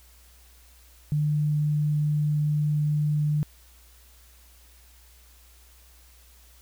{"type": "tone", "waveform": "sine", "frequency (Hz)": 149.6, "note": "D3", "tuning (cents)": 32, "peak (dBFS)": -21, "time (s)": [1.12, 3.43], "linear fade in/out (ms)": 0, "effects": ["added 60 Hz sine -53 dBFS peak until 6.61 s", "white hiss -57 dBFS RMS until 6.61 s"]}